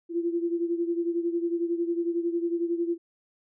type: beating tone pair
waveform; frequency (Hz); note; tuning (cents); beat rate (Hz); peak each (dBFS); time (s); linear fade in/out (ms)
sine; 338.7 / 349.7; E4 / F4; +47 / +2; 11; -26 / -31; 0.09-2.98; 50
effects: none